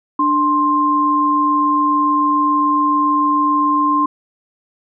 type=tone pair together; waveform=sine; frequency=295.5 / 1053 Hz; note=D4 / C6; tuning=+11 / +11 cents; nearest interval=octave + minor seventh; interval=2200 cents; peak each=-18 / -13 dBFS; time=0.19-4.06 s; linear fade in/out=5 ms; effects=none